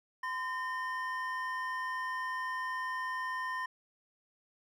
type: tone pair together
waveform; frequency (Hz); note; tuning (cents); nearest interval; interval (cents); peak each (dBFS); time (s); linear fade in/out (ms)
triangle; 1023.7 / 1824; C6 / A#6; -38 / -38; minor seventh; 1000; -34 / -36; 0.23-3.66; 5
effects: none